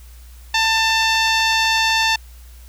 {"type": "tone with low-pass filter", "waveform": "10% pulse", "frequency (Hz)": 892, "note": "A5", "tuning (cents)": 23, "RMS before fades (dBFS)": -17, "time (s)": [0.54, 2.16], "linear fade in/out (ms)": 5, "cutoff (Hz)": 6500, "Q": 0.71, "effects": ["added 60 Hz sine -38 dBFS peak until 2.68 s", "white hiss -50 dBFS RMS until 2.68 s"]}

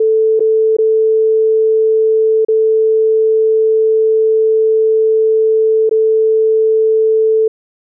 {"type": "tone with dropouts", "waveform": "sine", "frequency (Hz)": 440, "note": "A4", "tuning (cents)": 0, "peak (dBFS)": -8, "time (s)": [0, 7.48], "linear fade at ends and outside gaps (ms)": 5, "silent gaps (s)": [[0.395, 0.404], [0.768, 0.785], [2.449, 2.484], [5.894, 5.911]], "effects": []}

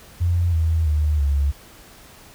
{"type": "tone with pitch steps", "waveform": "sine", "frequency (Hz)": [86.9, 81.08, 75.65, 70.58], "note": ["F2", "E2", "D#2", "C#2"], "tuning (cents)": [-8, -28, -48, 32], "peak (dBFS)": -16, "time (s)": [0.2, 1.52], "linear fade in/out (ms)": 20, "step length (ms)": 330, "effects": ["pink hiss -46 dBFS RMS until 2.34 s"]}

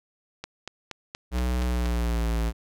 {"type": "click train", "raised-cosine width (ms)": 0.2, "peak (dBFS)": -17, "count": 7, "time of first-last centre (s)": [0.44, 1.858], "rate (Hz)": 4.23}
{"type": "tone with pitch glide", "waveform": "square", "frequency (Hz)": [61.7, 56.58], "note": ["B1", "A1"], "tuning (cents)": [-1, 49], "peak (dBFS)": -24, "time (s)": [1.31, 2.53], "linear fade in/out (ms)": 50, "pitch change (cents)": -150, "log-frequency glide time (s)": [1.64, 2.31]}
{"effects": []}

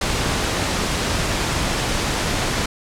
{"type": "noise", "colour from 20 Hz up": "pink", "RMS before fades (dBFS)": -21, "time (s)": [0.01, 2.66], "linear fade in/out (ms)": 5, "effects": ["low-pass 8000 Hz 12 dB/octave"]}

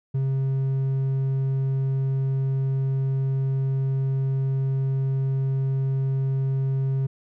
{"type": "tone with hard clipping", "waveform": "sine", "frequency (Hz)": 134.4, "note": "C3", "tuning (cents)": 47, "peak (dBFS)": -22, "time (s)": [0.14, 7.07], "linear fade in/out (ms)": 10, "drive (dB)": 3, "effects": []}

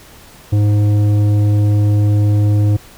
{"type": "tone with tanh clipping", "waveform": "sine", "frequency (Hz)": 103.83, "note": "G#2", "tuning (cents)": 0, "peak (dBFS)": -11, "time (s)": [0.52, 2.77], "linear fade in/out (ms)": 10, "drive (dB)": 10, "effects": ["pink hiss -41 dBFS RMS until 2.97 s"]}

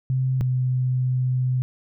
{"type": "tone pair in turn", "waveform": "sine", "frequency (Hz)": [130.2, 127.52], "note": ["C3", "C3"], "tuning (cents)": [-8, -44], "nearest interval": "unison", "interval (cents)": 36, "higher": "first", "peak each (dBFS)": -19, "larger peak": "neither", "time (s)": [[0.1, 0.41], [0.41, 1.62]], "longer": "second", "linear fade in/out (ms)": 0, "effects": []}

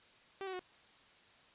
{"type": "tone with pitch steps", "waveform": "sawtooth", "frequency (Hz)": [389.2, 377, 365.2], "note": ["G4", "F#4", "F#4"], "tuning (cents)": [-12, 32, -23], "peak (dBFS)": -36, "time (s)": [0.41, 0.593], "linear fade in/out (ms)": 0, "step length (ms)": 61, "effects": ["white hiss -63 dBFS RMS until 1.54 s", "resampled to 8000 Hz"]}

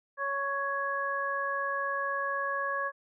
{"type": "harmonic tone", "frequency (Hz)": 556, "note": "C#5", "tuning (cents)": 5, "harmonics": [1, 2, 3], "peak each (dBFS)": [-36, -32, -33], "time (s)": [0.17, 2.92], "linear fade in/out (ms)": 50, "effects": []}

